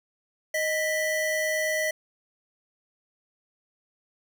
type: tone pair together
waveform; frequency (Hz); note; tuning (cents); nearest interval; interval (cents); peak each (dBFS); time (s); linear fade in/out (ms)
square; 622.3 / 1975.7; D#5 / B6; 0 / 0; octave + minor sixth; 2000; -28; 0.54-1.91; 5
effects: none